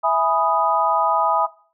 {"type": "chord", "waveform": "sine", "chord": "E major seventh", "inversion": "none", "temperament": "equal", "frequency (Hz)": [659.3, 830.6, 987.8, 1244.5], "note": ["E5", "G#5", "B5", "D#6"], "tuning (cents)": [0, 0, 0, 0], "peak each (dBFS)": -21, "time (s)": [0.03, 1.47], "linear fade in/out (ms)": 20, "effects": ["noise-tail reverb RT60 0.4 s tail -18 dB re dry"]}